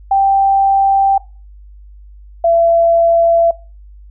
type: tone pair in turn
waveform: sine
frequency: 784 / 673.2 Hz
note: G5 / E5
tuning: 0 / +36 cents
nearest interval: minor third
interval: 264 cents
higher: first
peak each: -8 dBFS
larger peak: neither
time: 0.11-1.18 / 2.44-3.51 s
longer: neither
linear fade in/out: 5 ms
effects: noise-tail reverb RT60 0.3 s tail -19 dB re dry + added 50 Hz sine -35 dBFS peak until 4.1 s